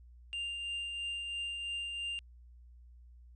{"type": "tone with tremolo", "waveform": "triangle", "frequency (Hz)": 2794, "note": "F7", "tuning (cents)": 0, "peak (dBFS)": -33, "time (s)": [0.33, 2.19], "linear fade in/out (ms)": 0, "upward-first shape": "triangle", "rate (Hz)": 3, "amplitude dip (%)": 35, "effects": ["added 60 Hz sine -53 dBFS peak until 3.35 s", "resampled to 22050 Hz"]}